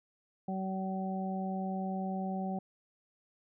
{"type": "harmonic tone", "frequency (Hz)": 190, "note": "F#3", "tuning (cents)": 46, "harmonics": [1, 2, 3, 4], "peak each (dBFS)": [-34, -45, -44, -39], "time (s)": [0.48, 2.59], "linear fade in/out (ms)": 5, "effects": []}